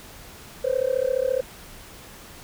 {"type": "tone with amplitude modulation", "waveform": "sine", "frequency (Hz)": 518, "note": "C5", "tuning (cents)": -17, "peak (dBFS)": -15, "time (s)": [0.64, 1.41], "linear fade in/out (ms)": 10, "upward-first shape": "sine", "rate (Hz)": 34.5, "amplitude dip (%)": 100, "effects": ["tanh soft clip ceiling -14 dBFS", "pink hiss -44 dBFS RMS until 2.43 s"]}